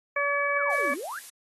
harmonic tone, 570 Hz, C#5, 48 cents sharp, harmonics 1 / 2 / 3 / 4, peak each -29 / -29 / -29 / -29 dBFS, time 0.16-0.94 s, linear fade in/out 5 ms
sine exponential two-way sweep, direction down then up, 1760 to 240.8 to 1760 Hz, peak -33 dBFS, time 0.57-1.19 s, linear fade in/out 2 ms, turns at 0.92 s
blue noise, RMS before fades -42 dBFS, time 0.71-1.3 s, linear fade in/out 5 ms
effects AAC 32 kbps

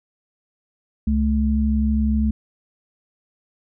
sine tone pair together, 68.03 / 216.5 Hz, C#2 / A3, -32 / -28 cents, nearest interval octave + minor sixth, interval 2004 cents, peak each -19 dBFS, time 1.07-2.31 s, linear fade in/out 5 ms, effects none

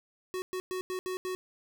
square tone bursts at uneven times, 370 Hz, F#4, in tune, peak -33 dBFS, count 6, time 0.34-0.42 / 0.53-0.6 / 0.71-0.81 / 0.9-0.99 / 1.06-1.17 / 1.25-1.35 s, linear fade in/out 0 ms, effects none

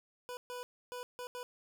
25% pulse tone bursts at uneven times, 493.9 Hz, B4, in tune, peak -37 dBFS, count 5, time 0.29-0.37 / 0.5-0.63 / 0.92-1.03 / 1.19-1.27 / 1.35-1.43 s, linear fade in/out 0 ms, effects none

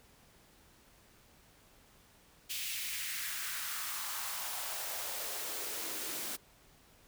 white noise with high-pass filter sweep, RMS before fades -39 dBFS, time 2.49-6.37 s, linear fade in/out 20 ms, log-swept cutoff 2800 to 250 Hz, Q 2.2, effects pink hiss -63 dBFS RMS until 7.07 s

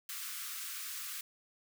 white high-pass noise, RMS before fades -42 dBFS, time 0.09-1.21 s, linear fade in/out 2 ms, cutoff 1100 Hz, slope 96 dB/octave, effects none

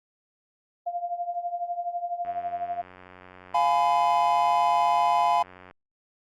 sine tone with tremolo, 698.5 Hz, F5, in tune, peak -24 dBFS, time 0.86-2.82 s, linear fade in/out 10 ms, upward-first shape triangle, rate 12 Hz, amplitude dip 85%
click train, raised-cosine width 0.5 ms, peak -31 dBFS, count 318, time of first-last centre 2.25-5.711 s, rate 91.6 Hz
triangle chord, F diminished, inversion none, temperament just, 698.5 / 838.1 / 1005.8 Hz, F5 / Ab5 / Cb6, 0 / +16 / +31 cents, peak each -22 dBFS, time 3.54-5.43 s, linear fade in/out 10 ms
effects Opus 48 kbps

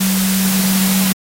sine tone in noise, 190.2 Hz, F#3, 48 cents sharp, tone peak -14 dBFS, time 0-1.13 s, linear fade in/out 10 ms, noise white, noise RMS -19 dBFS, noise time 0-1.13 s, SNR +2 dB, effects AAC 48 kbps

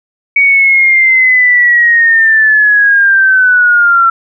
sine linear sweep, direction down, 2254 to 1348 Hz, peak -4 dBFS, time 0.36-4.1 s, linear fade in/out 5 ms, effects none

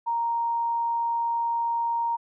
sine tone, 932.3 Hz, A#5, in tune, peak -23 dBFS, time 0.06-2.17 s, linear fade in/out 20 ms, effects none

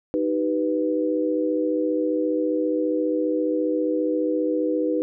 sine chord, Eb augmented, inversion none, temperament equal with one note detuned, 311.1 / 385.9 / 493.9 Hz, Eb4 / G4 / B4, 0 / -27 / 0 cents, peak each -23 / -28 / -24 dBFS, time 0.14-5.02 s, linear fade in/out 0 ms, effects none

